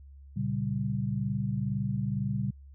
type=chord; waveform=sine; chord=G diminished; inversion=first; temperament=equal; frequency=116.54 / 138.59 / 196 Hz; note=Bb2 / Db3 / G3; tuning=0 / 0 / 0 cents; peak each=-32 dBFS; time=0.36-2.51 s; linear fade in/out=10 ms; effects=added 69 Hz sine -47 dBFS peak until 2.74 s